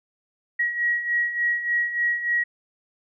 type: beating tone pair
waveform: sine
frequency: 1904 / 1907.4 Hz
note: A#6 / A#6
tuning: +36 / +39 cents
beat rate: 3.4 Hz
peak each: -28 / -22 dBFS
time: 0.59-2.44 s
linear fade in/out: 10 ms
effects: none